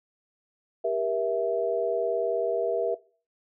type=chord; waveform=sine; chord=E diminished; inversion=first; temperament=just; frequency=395.6 / 474.7 / 659.3 Hz; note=G4 / Bb4 / E5; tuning=+16 / +31 / 0 cents; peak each=-31 / -28 / -26 dBFS; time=0.84-2.95 s; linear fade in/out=10 ms; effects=noise-tail reverb RT60 0.4 s tail -20 dB re dry